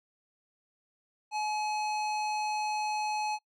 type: tone with low-pass filter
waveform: square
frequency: 850 Hz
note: G#5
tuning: 40 cents sharp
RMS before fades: -32 dBFS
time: 1.31-3.39 s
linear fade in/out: 50 ms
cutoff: 6200 Hz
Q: 0.98
effects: noise-tail reverb RT60 0.1 s tail -25 dB re dry